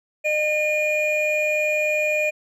triangle tone pair together, 607.8 / 2431 Hz, D#5 / D#7, -41 / -41 cents, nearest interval 2 octaves, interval 2400 cents, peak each -20 dBFS, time 0.24-2.31 s, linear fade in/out 20 ms, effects none

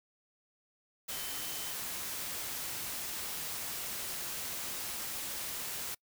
sine tone in noise, 3068 Hz, G7, 38 cents flat, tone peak -48 dBFS, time 1.11-1.73 s, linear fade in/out 10 ms, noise white, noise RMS -39 dBFS, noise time 1.08-5.95 s, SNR -12 dB, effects noise-tail reverb RT60 0.1 s tail -26 dB re dry

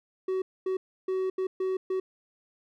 triangle tone bursts at uneven times, 376.3 Hz, F#4, 29 cents sharp, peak -24 dBFS, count 6, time 0.28-0.42 / 0.66-0.77 / 1.08-1.3 / 1.38-1.47 / 1.6-1.77 / 1.9-2 s, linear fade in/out 5 ms, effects none

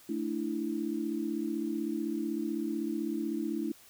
sine chord, A suspended fourth, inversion none, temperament equal, 220 / 293.7 / 329.6 Hz, A3 / D4 / E4, 0 / 0 / 0 cents, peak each -36 / -35 / -34 dBFS, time 0.09-3.72 s, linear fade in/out 5 ms, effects white hiss -57 dBFS RMS until 3.89 s

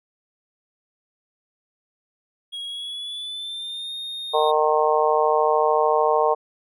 triangle tone with pitch glide, 3304 to 3687 Hz, G#7 to A#7, -10 to -20 cents, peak -28 dBFS, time 2.52-4.52 s, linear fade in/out 20 ms, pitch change +190 cents, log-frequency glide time 2.66-3.93 s
harmonic tone, 153.3 Hz, D#3, 25 cents flat, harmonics 3 / 4 / 5 / 6 / 7, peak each -21 / -22 / -23 / -24 / -24 dBFS, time 4.33-6.35 s, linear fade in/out 20 ms
effects none

